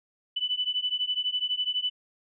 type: beating tone pair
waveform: sine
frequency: 2982 / 2994 Hz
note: F#7 / F#7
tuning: +13 / +20 cents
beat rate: 12 Hz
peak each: -29 dBFS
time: 0.36-1.9 s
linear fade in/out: 10 ms
effects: none